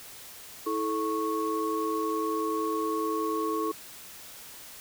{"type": "tone cluster", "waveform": "sine", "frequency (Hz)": [324.4, 434.5, 1103], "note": ["E4", "A4", "C#6"], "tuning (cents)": [-28, -22, -9], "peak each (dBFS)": -31, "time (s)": [0.66, 3.72], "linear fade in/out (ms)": 10, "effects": ["white hiss -46 dBFS RMS until 4.8 s"]}